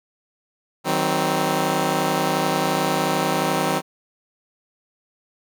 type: chord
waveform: 10% pulse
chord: C diminished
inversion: first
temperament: just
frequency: 156.98 / 188.37 / 261.6 Hz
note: Eb3 / Gb3 / C4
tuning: +16 / +31 / 0 cents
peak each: -16 dBFS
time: 0.84-3.82 s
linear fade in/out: 50 ms
effects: none